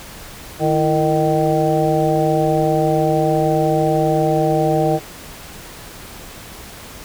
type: harmonic tone with a mistuned harmonic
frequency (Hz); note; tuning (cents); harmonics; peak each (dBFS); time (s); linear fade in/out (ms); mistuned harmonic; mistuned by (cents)
154.4; D#3; -13; 1 / 2 / 3 / 4 / 5; -20 / -20 / -20 / -20 / -20; 0.59-5; 50; 2; +110
effects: pink hiss -36 dBFS RMS until 7.04 s